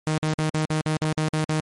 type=tone bursts; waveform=sawtooth; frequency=155.56 Hz; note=D#3; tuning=in tune; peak=-17 dBFS; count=10; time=0.07-1.602 s; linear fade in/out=0 ms; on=110 ms; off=48 ms; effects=MP3 48 kbps